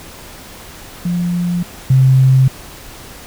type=tone pair in turn; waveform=sine; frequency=175.2 / 131.55 Hz; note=F3 / C3; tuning=+6 / +10 cents; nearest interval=perfect fourth; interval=496 cents; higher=first; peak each=-14 / -6 dBFS; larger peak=second; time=1.05-1.63 / 1.9-2.48 s; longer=neither; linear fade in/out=5 ms; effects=pink hiss -35 dBFS RMS until 3.26 s